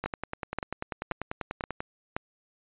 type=two click trains; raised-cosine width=0.5 ms; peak=-17 / -14 dBFS; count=19 / 5; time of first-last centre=0.04-1.805 / 0.06-2.165 s; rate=10.2 / 1.9 Hz; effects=resampled to 8000 Hz